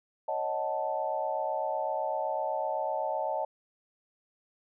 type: chord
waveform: sine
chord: D# half-diminished seventh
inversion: third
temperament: equal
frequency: 554.4 / 622.3 / 740 / 880 Hz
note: C#5 / D#5 / F#5 / A5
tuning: 0 / 0 / 0 / 0 cents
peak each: -36 / -33 / -36 / -33 dBFS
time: 0.28-3.45 s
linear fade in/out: 5 ms
effects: none